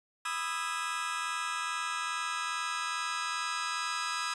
sawtooth chord, E major seventh, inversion second, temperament just, 988.9 / 1236.1 / 1318.5 / 1648.1 Hz, B5 / D#6 / E6 / G#6, +2 / -12 / 0 / -14 cents, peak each -36 / -33 / -33 / -35 dBFS, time 0.25-4.34 s, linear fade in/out 5 ms, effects resampled to 22050 Hz

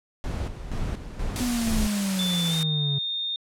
brown noise with tremolo, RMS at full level -28 dBFS, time 0.24-1.87 s, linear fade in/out 0 ms, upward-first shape square, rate 2.1 Hz, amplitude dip 60%
white noise, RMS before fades -31 dBFS, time 1.36-2.63 s, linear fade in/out 0 ms
triangle exponential sweep, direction down, 250.7 to 138.59 Hz, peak -22 dBFS, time 1.4-2.99 s, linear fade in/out 10 ms
sine tone with pitch glide, 3520 to 3655 Hz, A7 to A#7, 0 to -35 cents, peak -26 dBFS, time 2.19-3.36 s, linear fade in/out 2 ms, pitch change +65 cents, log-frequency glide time 2.49-2.55 s
effects low-pass 10000 Hz 12 dB/octave

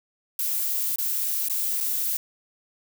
violet noise with dropouts, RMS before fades -26 dBFS, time 0.39-2.17 s, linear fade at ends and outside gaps 2 ms, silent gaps 0.959-0.984 / 1.485-1.497 / 1.804-1.808 s, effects none

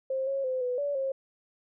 sine tone with pitch steps, 529 / 546 / 515 / 496.9 / 573 / 537 Hz, C5 / C#5 / C5 / B4 / D5 / C5, +19 / -26 / -28 / +11 / -43 / +45 cents, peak -27 dBFS, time 0.1-1.12 s, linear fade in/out 5 ms, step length 170 ms, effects none

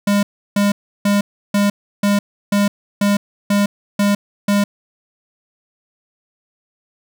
square tone bursts, 202.9 Hz, G#3, 40 cents flat, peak -13 dBFS, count 10, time 0.07-4.64 s, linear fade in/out 5 ms, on 160 ms, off 330 ms, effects none

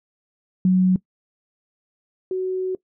sine tone pair in turn, 185 / 372.8 Hz, F#3 / F#4, 0 / +13 cents, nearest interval octave, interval 1213 cents, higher second, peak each -13 / -21 dBFS, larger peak first, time 0.65-0.96 / 2.31-2.75 s, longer second, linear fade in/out 2 ms, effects noise-tail reverb RT60 0.1 s tail -20 dB re dry

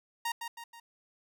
sawtooth tone with echo, 932.3 Hz, A#5, in tune, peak -27 dBFS, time 0.25-0.32 s, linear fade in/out 5 ms, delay 160 ms, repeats 3, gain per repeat -6 dB, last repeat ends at 0.8 s, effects none

